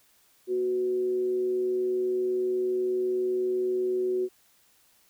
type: tone with frequency modulation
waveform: sine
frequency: 370 Hz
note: F#4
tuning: in tune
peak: -24 dBFS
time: 0.47-4.29 s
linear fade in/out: 50 ms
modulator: 132 Hz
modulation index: 0.22
effects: white hiss -63 dBFS RMS until 5.09 s